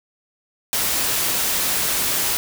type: noise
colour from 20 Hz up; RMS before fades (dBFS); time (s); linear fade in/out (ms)
white; -21; 0.73-2.37; 0
effects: none